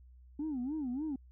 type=tone with vibrato; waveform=sine; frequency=277.2 Hz; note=C#4; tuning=in tune; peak=-32 dBFS; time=0.39-1.16 s; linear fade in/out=5 ms; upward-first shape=sine; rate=3.4 Hz; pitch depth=230 cents each way; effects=tanh soft clip ceiling -31 dBFS + added 62 Hz sine -54 dBFS peak until 1.31 s